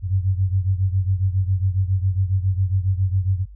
sine beating tone pair, 92.9 / 100.2 Hz, F#2 / G2, +7 / +38 cents, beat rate 7.3 Hz, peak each -19 / -23 dBFS, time 0.02-3.46 s, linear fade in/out 50 ms, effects noise-tail reverb RT60 0.1 s tail -23 dB re dry + added 50 Hz sine -38 dBFS peak until 3.55 s

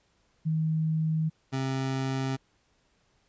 sine / 25% pulse tone pair in turn, 158.4 / 133.2 Hz, D#3 / C3, +31 / +31 cents, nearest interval minor third, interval 300 cents, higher first, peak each -24 dBFS, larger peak neither, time 0.45-1.3 / 1.52-2.37 s, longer neither, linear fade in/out 20 ms, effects pink hiss -69 dBFS RMS until 3.28 s + resampled to 16000 Hz

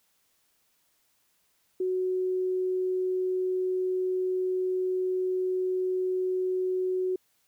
sine tone, 370 Hz, F#4, in tune, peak -25 dBFS, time 1.8-7.16 s, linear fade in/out 5 ms, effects white hiss -70 dBFS RMS until 7.47 s

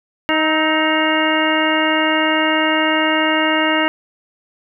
harmonic tone with a mistuned harmonic, 312.3 Hz, D#4, 7 cents sharp, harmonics 1 / 2 / 3 / 4 / 5 / 6 / 7 / 9, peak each -19 / -21 / -22 / -24 / -24 / -22 / -23 / -22 dBFS, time 0.29-3.88 s, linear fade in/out 0 ms, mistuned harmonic 4, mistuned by +45 cents, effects none

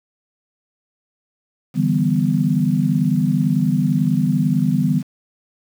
sine chord, E minor seventh, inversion third, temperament equal, 146.83 / 164.81 / 196 / 246.9 Hz, D3 / E3 / G3 / B3, 0 / 0 / 0 / 0 cents, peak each -20 dBFS, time 1.74-5.03 s, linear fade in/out 50 ms, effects 7-bit

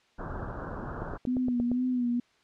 pink low-pass noise, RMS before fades -37 dBFS, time 0.18-1.18 s, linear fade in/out 20 ms, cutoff 1600 Hz, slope 96 dB/octave
click train, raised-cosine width 2 ms, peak -22 dBFS, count 7, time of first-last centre 1.02-1.716 s, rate 8.62 Hz
sine tone with vibrato, 246.9 Hz, B3, in tune, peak -25 dBFS, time 1.27-2.2 s, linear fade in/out 5 ms, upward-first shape sine, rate 2.1 Hz, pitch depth 52 cents each way
effects white hiss -65 dBFS RMS until 2.43 s + low-pass 4000 Hz 12 dB/octave

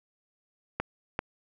clicks, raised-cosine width 0.5 ms, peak -13 dBFS, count 2, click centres 0.8 / 1.191 s, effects none

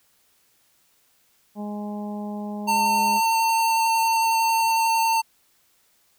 harmonic tone, 207.7 Hz, G#3, in tune, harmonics 1 / 2 / 3 / 4 / 5, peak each -29 / -40 / -39 / -38 / -48 dBFS, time 1.55-3.21 s, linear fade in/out 50 ms
square tone with vibrato, 904 Hz, A5, 47 cents sharp, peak -19 dBFS, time 2.67-5.22 s, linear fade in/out 20 ms, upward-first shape square, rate 11 Hz, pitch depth 8 cents each way
effects white hiss -63 dBFS RMS until 6.18 s

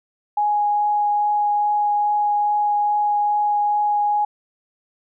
sine tone with vibrato, 830.6 Hz, G#5, in tune, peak -16 dBFS, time 0.37-4.25 s, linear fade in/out 5 ms, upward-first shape triangle, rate 2.4 Hz, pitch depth 8 cents each way, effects none

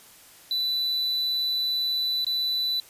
triangle tone with dropouts, 3981 Hz, B7, 13 cents sharp, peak -22 dBFS, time 0.51-2.8 s, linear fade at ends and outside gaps 1 ms, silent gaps 2.246-2.267 s, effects white hiss -51 dBFS RMS until 2.89 s + resampled to 32000 Hz

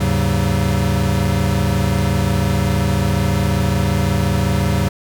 square tone cluster, 77.3 / 102.8 / 137.5 / 189.6 Hz, D#2 / G#2 / C#3 / F#3, -11 / -17 / -14 / +43 cents, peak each -21 dBFS, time 0-4.89 s, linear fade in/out 10 ms, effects none

